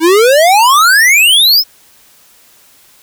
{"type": "exponential sweep", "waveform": "square", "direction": "up", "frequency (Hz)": [311.1, 5390], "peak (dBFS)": -5, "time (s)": [0, 1.64], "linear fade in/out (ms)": 50, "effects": ["white hiss -45 dBFS RMS until 3.02 s"]}